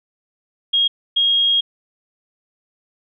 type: tone bursts at uneven times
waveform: sine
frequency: 3265 Hz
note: G#7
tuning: 30 cents flat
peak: -13 dBFS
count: 2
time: 0.73-0.88 / 1.16-1.61 s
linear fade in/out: 10 ms
effects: none